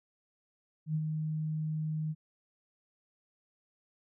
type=tone with ADSR envelope; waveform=sine; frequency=155.56 Hz; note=D#3; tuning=in tune; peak=-27 dBFS; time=0.86-2.15 s; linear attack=88 ms; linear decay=53 ms; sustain=-4 dB; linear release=42 ms; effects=none